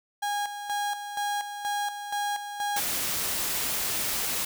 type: tone with tremolo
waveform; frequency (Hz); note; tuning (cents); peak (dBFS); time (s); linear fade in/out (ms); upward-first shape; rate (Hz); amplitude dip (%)
35% pulse; 820; G#5; -22; -25; 0.22-2.8; 10; square; 2.1; 60
type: noise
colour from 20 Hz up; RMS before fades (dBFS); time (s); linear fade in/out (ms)
white; -29; 2.76-4.45; 5
effects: none